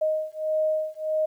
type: beating tone pair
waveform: sine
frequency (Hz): 622.3 / 623.9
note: D#5 / D#5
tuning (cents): 0 / +5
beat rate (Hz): 1.6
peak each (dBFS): -26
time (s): 0.01-1.26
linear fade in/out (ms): 10
effects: 10-bit